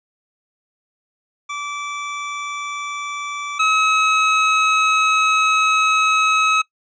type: tone pair in turn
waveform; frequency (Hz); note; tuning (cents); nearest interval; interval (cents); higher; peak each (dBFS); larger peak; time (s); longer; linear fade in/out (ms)
25% pulse; 1161 / 1282.2; D6 / E6; -20 / -48; major second; 172; second; -21 / -10; second; 1.49-3.59 / 3.59-6.62; second; 10
effects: noise-tail reverb RT60 0.1 s tail -22 dB re dry + resampled to 16000 Hz